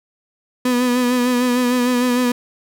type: tone with vibrato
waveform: 35% pulse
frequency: 247.4 Hz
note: B3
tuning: 3 cents sharp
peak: -13 dBFS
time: 0.65-2.32 s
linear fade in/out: 5 ms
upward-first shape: sine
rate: 6.6 Hz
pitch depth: 35 cents each way
effects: none